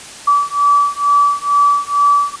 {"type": "beating tone pair", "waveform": "sine", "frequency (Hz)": [1151, 1153.2], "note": ["D6", "D6"], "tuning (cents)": [-35, -32], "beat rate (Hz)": 2.2, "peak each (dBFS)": -13, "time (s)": [0.27, 2.36], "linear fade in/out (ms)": 10, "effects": ["white hiss -33 dBFS RMS until 2.4 s", "resampled to 22050 Hz"]}